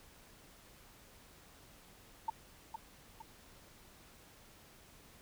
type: tone with echo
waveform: sine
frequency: 895 Hz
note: A5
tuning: 29 cents sharp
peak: -31 dBFS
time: 2.28-2.3 s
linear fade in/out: 5 ms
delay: 460 ms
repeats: 2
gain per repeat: -7 dB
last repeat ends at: 3.22 s
effects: pink hiss -60 dBFS RMS until 5.21 s